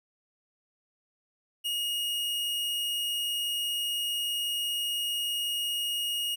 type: tone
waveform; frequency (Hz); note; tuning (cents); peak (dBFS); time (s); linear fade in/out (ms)
45% pulse; 2869; F7; +46; -28; 1.64-6.36; 20
effects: none